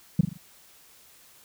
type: tone with echo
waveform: sine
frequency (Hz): 169.1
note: E3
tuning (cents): +44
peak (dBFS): -12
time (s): 0.19-0.21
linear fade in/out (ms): 5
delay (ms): 41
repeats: 4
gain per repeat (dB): -7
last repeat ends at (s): 0.374
effects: tanh soft clip ceiling -10 dBFS + white hiss -55 dBFS RMS until 1.44 s